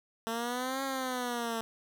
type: exponential two-way sweep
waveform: 10% pulse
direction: up then down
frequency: 224.6 to 272.4 to 224.6 Hz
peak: -24 dBFS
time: 0.27-1.61 s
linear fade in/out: 0 ms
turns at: 0.83 s
effects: none